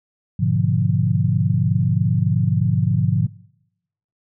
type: chord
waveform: sine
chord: G# diminished seventh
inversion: none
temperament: equal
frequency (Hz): 103.83 / 123.47 / 146.83 / 174.61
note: G#2 / B2 / D3 / F3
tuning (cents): 0 / 0 / 0 / 0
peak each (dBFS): -21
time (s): 0.39-3.27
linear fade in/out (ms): 10
effects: noise-tail reverb RT60 0.9 s tail -23 dB re dry